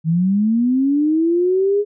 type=linear sweep; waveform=sine; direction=up; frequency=155.56 to 417.6 Hz; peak=-13 dBFS; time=0.04-1.85 s; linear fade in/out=50 ms; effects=none